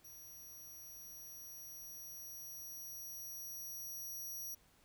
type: tone with level ramp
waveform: 10% pulse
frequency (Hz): 5780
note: F#8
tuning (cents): -41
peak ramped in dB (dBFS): -47 to -37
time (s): 0.04-4.55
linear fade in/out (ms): 10
effects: pink hiss -69 dBFS RMS until 4.84 s